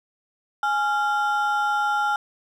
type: ring-modulated tone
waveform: triangle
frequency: 1108.7 Hz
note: C#6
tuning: in tune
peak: -15 dBFS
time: 0.63-2.16 s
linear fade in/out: 2 ms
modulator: 277 Hz
effects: none